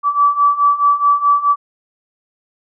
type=beating tone pair; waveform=sine; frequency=1151 / 1155.7 Hz; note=D6 / D6; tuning=-35 / -28 cents; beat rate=4.7 Hz; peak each=-15 / -12 dBFS; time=0.03-1.56 s; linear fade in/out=50 ms; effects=none